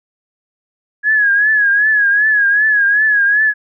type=tone with vibrato; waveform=sine; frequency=1674 Hz; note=G#6; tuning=13 cents sharp; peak=-9 dBFS; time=1.03-3.54 s; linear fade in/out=50 ms; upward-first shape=triangle; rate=2.6 Hz; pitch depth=88 cents each way; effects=none